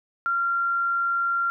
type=tone; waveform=sine; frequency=1380 Hz; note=F6; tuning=21 cents flat; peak=-21 dBFS; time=0.26-1.5 s; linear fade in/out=0 ms; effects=none